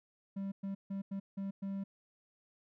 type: tone bursts at uneven times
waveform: triangle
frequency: 196 Hz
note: G3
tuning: in tune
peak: -34 dBFS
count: 6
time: 0.36-0.52 / 0.63-0.75 / 0.9-1.02 / 1.11-1.2 / 1.37-1.51 / 1.62-1.84 s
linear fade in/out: 10 ms
effects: none